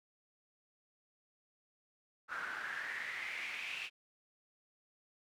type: noise with band-pass filter sweep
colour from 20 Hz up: pink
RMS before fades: -42 dBFS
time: 2.28-3.9 s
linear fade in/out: 50 ms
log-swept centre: 1400 to 2700 Hz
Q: 6.1
effects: none